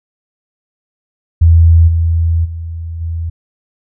sine tone with level steps, 82.9 Hz, E2, 10 cents sharp, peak -3 / -9 / -20 / -16 dBFS, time 1.41-3.3 s, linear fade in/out 10 ms, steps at 1.87 / 2.44 / 3 s, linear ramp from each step 20 ms, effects none

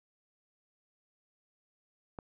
click, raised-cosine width 1 ms, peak -27 dBFS, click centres 2.188 s, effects none

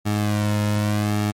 sawtooth tone with flanger, 104.6 Hz, G#2, 13 cents sharp, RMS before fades -21 dBFS, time 0.05-1.32 s, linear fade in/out 20 ms, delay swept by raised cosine 2 to 2.59 ms, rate 0.85 Hz, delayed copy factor -0.85, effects MP3 64 kbps

